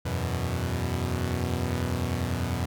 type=chord; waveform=sawtooth; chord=E suspended second; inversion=none; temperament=equal; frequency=82.41 / 92.5 / 123.47 Hz; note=E2 / F#2 / B2; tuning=0 / 0 / 0 cents; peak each=-27 dBFS; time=0.05-2.66 s; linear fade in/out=10 ms; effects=none